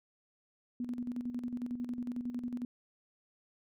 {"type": "tone with tremolo", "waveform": "sine", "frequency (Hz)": 244.1, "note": "B3", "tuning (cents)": -20, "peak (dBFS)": -33, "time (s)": [0.8, 2.65], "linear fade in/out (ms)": 2, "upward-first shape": "square", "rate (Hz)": 11, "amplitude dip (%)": 60, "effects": []}